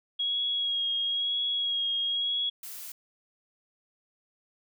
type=tone with vibrato; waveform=sine; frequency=3301 Hz; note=G#7; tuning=11 cents flat; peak=-26 dBFS; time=0.19-2.5 s; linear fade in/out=10 ms; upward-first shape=sine; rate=1 Hz; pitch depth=22 cents each way
type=noise; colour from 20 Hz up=blue; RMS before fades=-41 dBFS; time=2.63-2.92 s; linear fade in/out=2 ms
effects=none